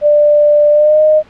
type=tone with pitch glide; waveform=sine; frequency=592 to 616.1 Hz; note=D5 to D#5; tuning=+14 to -17 cents; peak=-5 dBFS; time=0.01-1.23 s; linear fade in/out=50 ms; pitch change=+69 cents; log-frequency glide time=0.71-1.01 s; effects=pink hiss -43 dBFS RMS until 1.29 s + low-pass 3000 Hz 12 dB/octave